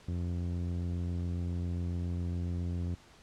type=tone with low-pass filter; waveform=sawtooth; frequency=87.31 Hz; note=F2; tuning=in tune; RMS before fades=-34 dBFS; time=0.08-2.95 s; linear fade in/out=5 ms; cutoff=270 Hz; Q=0.72; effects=pink hiss -58 dBFS RMS until 3.22 s + low-pass 7000 Hz 12 dB/octave